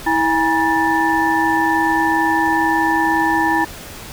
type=tone cluster; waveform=sine; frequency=324.6 / 821 / 958 / 1765 Hz; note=E4 / G#5 / A#5 / A6; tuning=-27 / -20 / +47 / +5 cents; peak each=-19 dBFS; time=0.06-3.65 s; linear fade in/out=10 ms; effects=pink hiss -34 dBFS RMS until 4.12 s